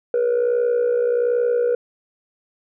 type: tone with amplitude modulation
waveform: sine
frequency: 481.8 Hz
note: B4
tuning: 43 cents flat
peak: -11 dBFS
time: 0.14-1.75 s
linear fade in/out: 2 ms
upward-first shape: sine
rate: 61.3 Hz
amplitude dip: 70%
effects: tanh soft clip ceiling -13 dBFS